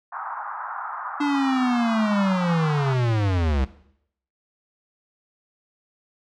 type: band-pass noise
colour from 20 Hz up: white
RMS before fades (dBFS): -32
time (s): 0.12-2.94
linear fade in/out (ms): 10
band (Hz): 790 to 1400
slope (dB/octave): 48
type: linear sweep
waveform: square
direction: down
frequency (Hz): 293.8 to 62.7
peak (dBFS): -20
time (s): 1.2-3.65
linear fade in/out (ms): 10
effects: noise-tail reverb RT60 0.7 s tail -17 dB re dry + low-pass 4000 Hz 12 dB/octave